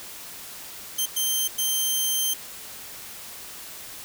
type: tone bursts at uneven times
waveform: 10% pulse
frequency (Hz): 3136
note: G7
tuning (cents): 0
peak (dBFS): -14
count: 3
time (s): 0.98-1.06 / 1.16-1.48 / 1.58-2.34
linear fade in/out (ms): 10
effects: white hiss -40 dBFS RMS until 4.04 s